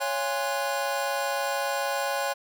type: tone cluster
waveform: square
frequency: 558 / 692 / 819 / 1046 / 1475 Hz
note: C#5 / F5 / G#5 / C6 / F#6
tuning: +11 / -16 / -24 / -1 / -6 cents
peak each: -31 / -37 / -32 / -35 / -35 dBFS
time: 0-2.34 s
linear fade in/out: 20 ms
effects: none